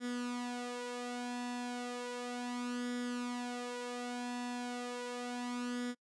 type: tone with flanger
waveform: sawtooth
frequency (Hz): 244.6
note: B3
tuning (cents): -16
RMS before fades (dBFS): -40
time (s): 0-5.95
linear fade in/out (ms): 50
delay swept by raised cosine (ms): 0.57 to 2.97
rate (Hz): 0.34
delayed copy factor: +0.65
effects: noise-tail reverb RT60 0.1 s tail -25 dB re dry + resampled to 22050 Hz